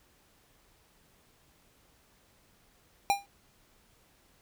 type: tone with exponential decay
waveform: square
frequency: 802 Hz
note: G5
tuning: 39 cents sharp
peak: -20 dBFS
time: 3.1-3.26 s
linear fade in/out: 0 ms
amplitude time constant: 33 ms
effects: pink hiss -65 dBFS RMS until 4.41 s